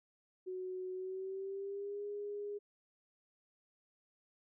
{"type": "tone with pitch glide", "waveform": "sine", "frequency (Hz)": [370, 410.5], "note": ["F#4", "G#4"], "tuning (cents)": [0, -20], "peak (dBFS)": -39, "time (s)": [0.46, 2.59], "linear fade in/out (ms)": 20, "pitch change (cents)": 180, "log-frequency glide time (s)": [0.93, 2.05], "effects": []}